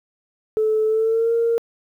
sine tone with pitch glide, 434.7 to 463.2 Hz, A4 to A#4, -21 to -11 cents, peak -15 dBFS, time 0.57-1.58 s, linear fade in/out 0 ms, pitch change +110 cents, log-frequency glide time 0.86-1.33 s, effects tanh soft clip ceiling -11 dBFS + 9-bit

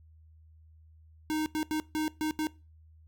square tone bursts at uneven times, 309.7 Hz, D#4, 8 cents flat, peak -29 dBFS, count 6, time 1.3-1.46 / 1.55-1.63 / 1.71-1.8 / 1.95-2.08 / 2.21-2.31 / 2.39-2.47 s, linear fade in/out 0 ms, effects noise-tail reverb RT60 0.3 s tail -21 dB re dry + added 79 Hz sine -54 dBFS peak until 3.07 s

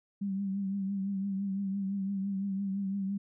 sine tone with vibrato, 196 Hz, G3, in tune, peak -30 dBFS, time 0.21-3.18 s, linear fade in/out 10 ms, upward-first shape triangle, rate 5.9 Hz, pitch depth 54 cents each way, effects none

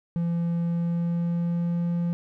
triangle tone with pitch glide, 170 to 172.07 Hz, F3 to F3, -46 to -25 cents, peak -21 dBFS, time 0.16-2.13 s, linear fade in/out 0 ms, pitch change +21 cents, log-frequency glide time 0.62-1.92 s, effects none

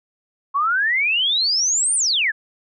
sine exponential two-way sweep, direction up then down, 1082 to 9410 to 1604 Hz, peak -16 dBFS, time 0.54-2.32 s, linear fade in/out 20 ms, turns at 1.95 s, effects none

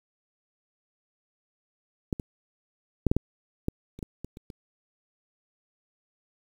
clicks, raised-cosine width 3 ms, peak -14 / -21 / -8 / -8 / -10 / -13 / -30 / -21 / -23 / -30 / -28 dBFS, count 11, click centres 2.128 / 2.198 / 3.067 / 3.115 / 3.166 / 3.684 / 3.99 / 4.028 / 4.246 / 4.371 / 4.502 s, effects 8-bit

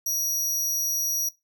sawtooth tone, 5770 Hz, F#8, 44 cents flat, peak -21 dBFS, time 0.06-1.29 s, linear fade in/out 5 ms, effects noise-tail reverb RT60 0.2 s tail -20 dB re dry

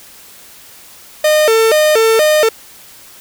45% pulse tone with vibrato, 523.3 Hz, C5, in tune, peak -8 dBFS, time 1.24-2.49 s, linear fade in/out 5 ms, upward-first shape square, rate 2.1 Hz, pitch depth 270 cents each way, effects white hiss -39 dBFS RMS until 3.2 s

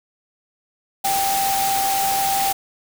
sine tone in noise, 784 Hz, G5, in tune, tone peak -19 dBFS, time 1.04-2.53 s, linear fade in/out 10 ms, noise white, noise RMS -24 dBFS, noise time 1.04-2.53 s, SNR +2 dB, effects none

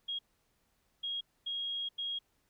sine tone bursts at uneven times, 3277 Hz, G#7, 24 cents flat, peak -34 dBFS, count 4, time 0.08-0.19 / 1.03-1.21 / 1.46-1.89 / 1.98-2.19 s, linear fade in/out 10 ms, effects pink hiss -75 dBFS RMS until 2.49 s

